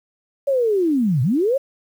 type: linear two-way sweep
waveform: sine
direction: down then up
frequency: 570 to 114.4 to 570 Hz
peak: -15 dBFS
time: 0.47-1.58 s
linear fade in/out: 10 ms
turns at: 1.22 s
effects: 8-bit